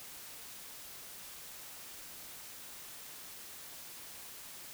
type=silence; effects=white hiss -49 dBFS RMS until 4.73 s